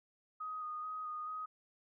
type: tone with vibrato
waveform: sine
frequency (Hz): 1244.5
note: D#6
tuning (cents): 0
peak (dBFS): -39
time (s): 0.4-1.46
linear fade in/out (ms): 10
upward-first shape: square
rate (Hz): 2.3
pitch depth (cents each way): 16
effects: none